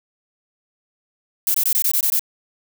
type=noise bursts; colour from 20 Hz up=violet; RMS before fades=-18 dBFS; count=8; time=1.47-2.194 s; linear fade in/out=2 ms; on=73 ms; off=20 ms; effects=none